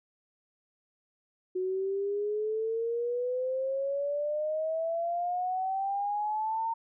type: exponential sweep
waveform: sine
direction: up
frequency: 366.4 to 918 Hz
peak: -28 dBFS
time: 1.55-6.74 s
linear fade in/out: 10 ms
effects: none